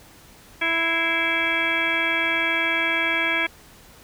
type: harmonic tone with a mistuned harmonic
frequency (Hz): 330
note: E4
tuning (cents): +2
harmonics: 1 / 2 / 3 / 4 / 5 / 6 / 7 / 8 / 10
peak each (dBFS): -32 / -32 / -32 / -34 / -26 / -29 / -23 / -34 / -31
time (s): 0.61-3.47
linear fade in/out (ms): 10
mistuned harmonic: 6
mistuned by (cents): +87
effects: pink hiss -49 dBFS RMS until 4.03 s